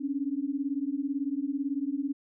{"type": "beating tone pair", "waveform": "sine", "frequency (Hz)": [270.5, 288.5], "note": ["C#4", "D4"], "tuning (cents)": [-42, -31], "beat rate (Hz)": 18, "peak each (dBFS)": -31, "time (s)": [0, 2.13], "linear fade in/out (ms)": 20, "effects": []}